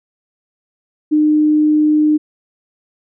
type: tone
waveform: sine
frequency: 303.8 Hz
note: D#4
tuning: 41 cents flat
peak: -9 dBFS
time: 1.11-2.18 s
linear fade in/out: 20 ms
effects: none